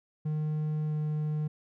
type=tone with pitch glide; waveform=triangle; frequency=153.2 to 152.23 Hz; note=D#3 to D#3; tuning=-27 to -38 cents; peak=-26 dBFS; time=0.25-1.48 s; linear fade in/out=10 ms; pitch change=-11 cents; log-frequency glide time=0.87-0.94 s; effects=none